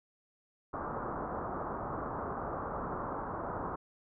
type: low-pass noise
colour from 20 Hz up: white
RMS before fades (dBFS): -38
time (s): 0.73-3.76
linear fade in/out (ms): 10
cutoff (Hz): 1300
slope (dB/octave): 48
effects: none